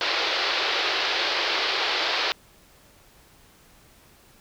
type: band-pass noise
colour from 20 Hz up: white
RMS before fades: -25 dBFS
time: 0.01-2.32 s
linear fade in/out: 0 ms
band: 340 to 4700 Hz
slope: 48 dB/octave
effects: pink hiss -55 dBFS RMS until 4.4 s